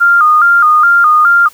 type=tone with vibrato; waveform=sine; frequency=1308 Hz; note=E6; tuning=14 cents flat; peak=-4 dBFS; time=0-1.49 s; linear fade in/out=20 ms; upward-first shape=square; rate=2.4 Hz; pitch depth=110 cents each way; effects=white hiss -41 dBFS RMS until 1.53 s